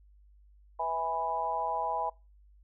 harmonic tone with a mistuned harmonic, 164.81 Hz, E3, in tune, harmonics 3 / 4 / 5 / 6, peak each -41 / -36 / -33 / -33 dBFS, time 0.79-2.1 s, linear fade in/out 10 ms, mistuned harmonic 4, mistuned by -21 cents, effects noise-tail reverb RT60 0.3 s tail -26 dB re dry + added 50 Hz sine -56 dBFS peak until 2.63 s

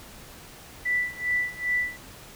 sine tone with tremolo, 1975.5 Hz, B6, in tune, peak -21 dBFS, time 0.85-1.97 s, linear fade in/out 10 ms, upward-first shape sine, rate 2.5 Hz, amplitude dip 90%, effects pink hiss -46 dBFS RMS until 2.35 s

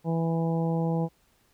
harmonic tone, 164.81 Hz, E3, in tune, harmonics 1 / 2 / 3 / 4 / 5 / 6, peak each -25 / -34 / -32 / -39 / -36 / -45 dBFS, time 0.04-1.09 s, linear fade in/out 50 ms, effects pink hiss -66 dBFS RMS until 1.53 s

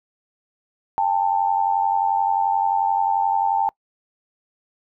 sine tone pair together, 800.6 / 892 Hz, G5 / A5, +36 / +23 cents, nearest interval major second, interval 187 cents, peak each -20 dBFS, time 0.98-3.69 s, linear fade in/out 0 ms, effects noise-tail reverb RT60 0.1 s tail -25 dB re dry

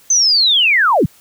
sine linear sweep, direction down, 6272 to 92.5 Hz, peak -9 dBFS, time 0.1-1.06 s, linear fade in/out 5 ms, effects white hiss -48 dBFS RMS until 1.2 s

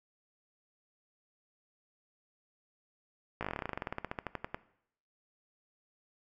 slowing click train, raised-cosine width 0.5 ms, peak -20 dBFS, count 25, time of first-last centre 3.41-4.545 s, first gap 17 ms, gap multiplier 1.08, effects noise-tail reverb RT60 0.7 s tail -18 dB re dry

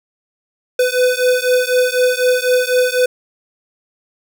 square beating tone pair, 499.5 / 503.5 Hz, B4 / B4, +20 / +33 cents, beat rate 4 Hz, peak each -16 dBFS, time 0.79-3.06 s, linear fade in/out 5 ms, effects none

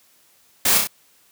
white noise with echo, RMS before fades -18 dBFS, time 0.65-0.78 s, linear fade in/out 5 ms, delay 31 ms, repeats 3, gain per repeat -3 dB, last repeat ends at 0.873 s, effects white hiss -57 dBFS RMS until 1.31 s + high-pass 80 Hz 12 dB/octave

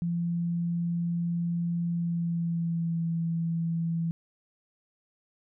sine tone with pitch glide, 171 to 166.23 Hz, F3 to E3, -36 to +15 cents, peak -26 dBFS, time 0.02-4.11 s, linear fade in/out 0 ms, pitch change -49 cents, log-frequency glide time 1.89-3.04 s, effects none

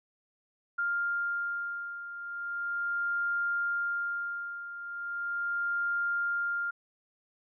sine beating tone pair, 1400 / 1400.38 Hz, F6 / F6, +4 / +4 cents, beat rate 0.38 Hz, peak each -31 / -36 dBFS, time 0.78-6.71 s, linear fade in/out 10 ms, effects none

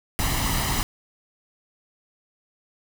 pink noise with comb filter, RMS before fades -24 dBFS, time 0.19-0.83 s, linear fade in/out 0 ms, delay 1 ms, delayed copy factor +0.6, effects none

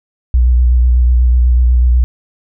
sine tone with vibrato, 61.2 Hz, B1, 15 cents flat, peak -6 dBFS, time 0.34-2.04 s, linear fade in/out 0 ms, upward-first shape square, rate 8.1 Hz, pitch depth 27 cents each way, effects none

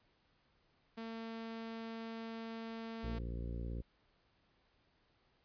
sawtooth tone, 226.5 Hz, A#3, 50 cents flat, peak -39 dBFS, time 0.97-3.19 s, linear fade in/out 10 ms
harmonic tone, 58.27 Hz, A#1, in tune, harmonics 1 / 2 / 3 / 4 / 5 / 6 / 7 / 8 / 9, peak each -40 / -46 / -50 / -52 / -54 / -56 / -57 / -58 / -59 dBFS, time 3.03-3.82 s, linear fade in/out 10 ms
effects pink hiss -74 dBFS RMS until 5.44 s + resampled to 11025 Hz

